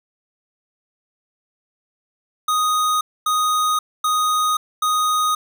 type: tone bursts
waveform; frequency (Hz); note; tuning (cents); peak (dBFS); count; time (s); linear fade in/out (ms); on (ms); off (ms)
square; 1244.5; D#6; 0; -17; 4; 2.48-5.35; 5; 530; 250
effects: none